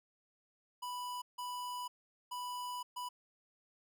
square tone bursts at uneven times, 987.8 Hz, B5, in tune, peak -40 dBFS, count 4, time 0.82-1.22 / 1.38-1.88 / 2.31-2.83 / 2.96-3.09 s, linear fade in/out 10 ms, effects none

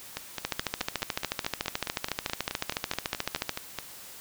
two click trains, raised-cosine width 0.2 ms, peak -14 / -10 dBFS, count 18 / 43, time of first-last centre 0.17-3.787 / 0.45-3.493 s, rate 4.7 / 13.8 Hz, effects white hiss -46 dBFS RMS until 4.2 s

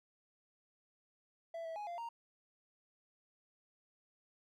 triangle tone with pitch steps, 665 / 653 / 833 / 692 / 930 Hz, E5 / E5 / G#5 / F5 / A#5, +15 / -17 / +5 / -16 / -4 cents, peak -39 dBFS, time 1.54-2.09 s, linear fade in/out 5 ms, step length 110 ms, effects none

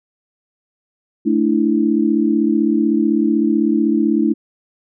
sine chord, A suspended fourth, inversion none, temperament equal, 220 / 293.7 / 329.6 Hz, A3 / D4 / E4, 0 / 0 / 0 cents, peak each -17 dBFS, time 1.25-4.34 s, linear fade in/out 20 ms, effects none

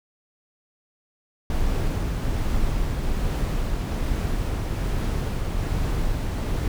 brown noise with tremolo, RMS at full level -23 dBFS, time 1.5-6.68 s, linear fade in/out 2 ms, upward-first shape triangle, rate 1.2 Hz, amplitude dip 25%, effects none

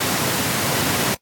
pink high-pass noise, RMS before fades -21 dBFS, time 0-1.15 s, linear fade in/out 10 ms, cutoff 110 Hz, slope 24 dB/octave, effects noise-tail reverb RT60 0.1 s tail -18 dB re dry + AAC 64 kbps

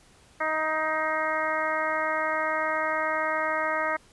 harmonic tone with a mistuned harmonic, 313.5 Hz, D#4, 13 cents sharp, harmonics 1 / 2 / 3 / 4 / 5 / 6 / 7, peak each -40 / -30 / -32 / -30 / -33 / -32 / -35 dBFS, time 0.4-3.97 s, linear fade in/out 10 ms, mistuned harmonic 7, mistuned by -39 cents, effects pink hiss -57 dBFS RMS until 4.12 s + resampled to 24000 Hz

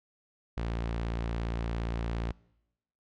sawtooth tone, 57.3 Hz, A#1, 29 cents flat, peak -27 dBFS, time 0.57-2.32 s, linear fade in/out 5 ms, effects noise-tail reverb RT60 0.9 s tail -24 dB re dry + low-pass 4000 Hz 12 dB/octave

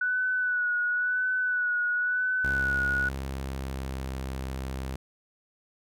sine tone with vibrato, 1480 Hz, F#6, in tune, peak -24 dBFS, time 0.01-3.09 s, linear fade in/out 5 ms, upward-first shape sine, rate 0.96 Hz, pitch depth 32 cents each way
sawtooth tone with pitch glide, 67.4 to 65.9 Hz, C#2 to C2, -48 to +13 cents, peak -28 dBFS, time 2.44-4.96 s, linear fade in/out 5 ms, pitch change -39 cents, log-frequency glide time 3.07-4.15 s
effects none

